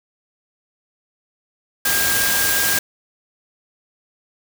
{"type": "tone in noise", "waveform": "sine", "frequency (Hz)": 1613, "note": "G6", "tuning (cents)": 49, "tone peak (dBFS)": -22, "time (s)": [1.85, 2.79], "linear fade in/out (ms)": 5, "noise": "white", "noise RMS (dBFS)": -19, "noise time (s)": [1.85, 2.79], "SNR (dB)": -6, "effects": []}